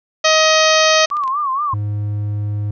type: harmonic tone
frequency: 630 Hz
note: D#5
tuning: 21 cents sharp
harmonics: 1 / 2 / 3 / 4 / 5 / 6 / 7 / 8 / 9 / 10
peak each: -14 / -17 / -19 / -20 / -21 / -22 / -22 / -23 / -24 / -24 dBFS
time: 0.24-1.06 s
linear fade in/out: 10 ms
type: clicks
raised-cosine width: 0.2 ms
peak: -20 dBFS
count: 5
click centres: 0.461 / 1.102 / 1.169 / 1.237 / 1.278 s
type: tone with vibrato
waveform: sine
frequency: 1120 Hz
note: C#6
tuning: 18 cents sharp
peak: -16 dBFS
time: 1.11-1.74 s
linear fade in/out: 5 ms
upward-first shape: sine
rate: 4.3 Hz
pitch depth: 130 cents each way
type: tone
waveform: triangle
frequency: 103.83 Hz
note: G#2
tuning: in tune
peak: -16 dBFS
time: 1.73-2.71 s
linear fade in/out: 5 ms
effects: none